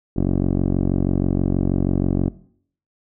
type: tone with low-pass filter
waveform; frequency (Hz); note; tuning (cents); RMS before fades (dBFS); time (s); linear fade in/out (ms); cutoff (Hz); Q
10% pulse; 46.25; F#1; 0; -19; 0.16-2.29; 10; 390; 1.8
effects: noise-tail reverb RT60 0.6 s tail -19 dB re dry